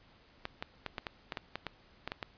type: clicks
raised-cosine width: 0.3 ms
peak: -20 dBFS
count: 12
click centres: 0.454 / 0.625 / 0.863 / 0.982 / 1.068 / 1.322 / 1.372 / 1.556 / 1.667 / 2.076 / 2.119 / 2.228 s
effects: pink hiss -62 dBFS RMS until 2.37 s + resampled to 11025 Hz